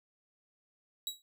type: tone with exponential decay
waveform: sawtooth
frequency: 3875 Hz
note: B7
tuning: 34 cents flat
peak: -28 dBFS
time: 1.07-1.22 s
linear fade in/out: 1 ms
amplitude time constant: 32 ms
effects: none